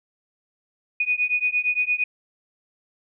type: beating tone pair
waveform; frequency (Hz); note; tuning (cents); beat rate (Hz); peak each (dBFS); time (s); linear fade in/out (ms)
sine; 2472 / 2480.7; D#7 / D#7; -12 / -6; 8.7; -23; 1-2.04; 5
effects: none